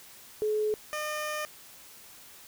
sine / 15% pulse tone pair in turn, 426.8 / 606.4 Hz, G#4 / D#5, +47 / -45 cents, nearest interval tritone, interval 608 cents, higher second, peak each -25 dBFS, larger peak neither, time 0.42-0.74 / 0.93-1.45 s, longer second, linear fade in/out 0 ms, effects white hiss -51 dBFS RMS until 2.47 s

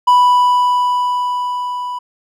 triangle tone with level ramp, 987.8 Hz, B5, in tune, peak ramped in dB -4 to -19 dBFS, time 0.07-1.99 s, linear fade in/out 10 ms, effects none

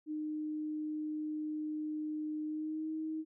sine tone with pitch glide, 306.1 to 314.9 Hz, D#4 to D#4, -28 to +21 cents, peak -35 dBFS, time 0.06-3.25 s, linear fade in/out 50 ms, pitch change +49 cents, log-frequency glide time 2.45-2.9 s, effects none

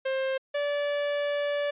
45% pulse tone pair in turn, 530 / 578.5 Hz, C5 / D5, +22 / -26 cents, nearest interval major second, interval 152 cents, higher second, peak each -26 dBFS, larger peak neither, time 0.05-0.38 / 0.54-1.71 s, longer second, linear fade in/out 10 ms, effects resampled to 8000 Hz

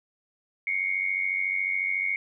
sine tone pair together, 2138 / 2232 Hz, C7 / C#7, +37 / +11 cents, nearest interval minor second, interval 74 cents, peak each -28 / -27 dBFS, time 0.67-2.16 s, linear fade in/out 2 ms, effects none

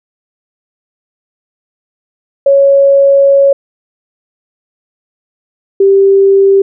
sine tone pair in turn, 554.4 / 392 Hz, C#5 / G4, 0 / 0 cents, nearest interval tritone, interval 600 cents, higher first, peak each -3 dBFS, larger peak neither, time 2.46-3.53 / 5.8-6.62 s, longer first, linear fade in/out 5 ms, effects none

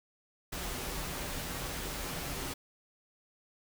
pink noise with comb filter, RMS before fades -38 dBFS, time 0.52-2.54 s, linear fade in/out 10 ms, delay 9.3 ms, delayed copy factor -0.5, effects none

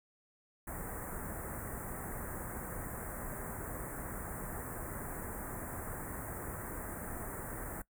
pink band-stop noise, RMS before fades -42 dBFS, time 0.67-7.82 s, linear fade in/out 5 ms, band 1900 to 8100 Hz, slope 48 dB/octave, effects noise-tail reverb RT60 0.1 s tail -20 dB re dry

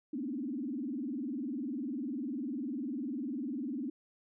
sine tone with vibrato, 267.2 Hz, C4, 36 cents sharp, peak -34 dBFS, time 0.13-3.9 s, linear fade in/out 5 ms, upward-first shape sine, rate 20 Hz, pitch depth 280 cents each way, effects none

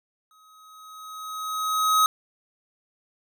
square tone with exponential growth, 1268 Hz, D#6, 32 cents sharp, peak -16 dBFS, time 0.31-2.06 s, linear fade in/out 1 ms, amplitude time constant 380 ms, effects none

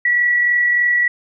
sine tone with amplitude modulation, 1940 Hz, B6, 31 cents flat, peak -11 dBFS, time 0.05-1.08 s, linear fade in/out 5 ms, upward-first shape sine, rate 43.3 Hz, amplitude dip 30%, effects none

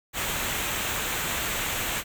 pink noise with comb filter, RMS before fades -29 dBFS, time 0.13-2.04 s, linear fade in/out 50 ms, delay 0.2 ms, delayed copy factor -0.55, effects none

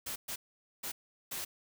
white noise bursts at uneven times, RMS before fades -39 dBFS, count 4, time 0.06-0.16 / 0.28-0.36 / 0.83-0.92 / 1.31-1.45 s, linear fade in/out 10 ms, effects none

